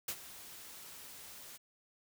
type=noise with ADSR envelope; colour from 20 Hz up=white; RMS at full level=-36 dBFS; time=0.08-1.58 s; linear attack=6 ms; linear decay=61 ms; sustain=-15 dB; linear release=23 ms; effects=none